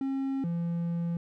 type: tone pair in turn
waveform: triangle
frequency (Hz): 270 / 170.09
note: C#4 / F3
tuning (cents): -45 / -45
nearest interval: minor sixth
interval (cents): 800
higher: first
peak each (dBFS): -26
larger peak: neither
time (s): 0.01-0.44 / 0.44-1.17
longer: second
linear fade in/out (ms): 2
effects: none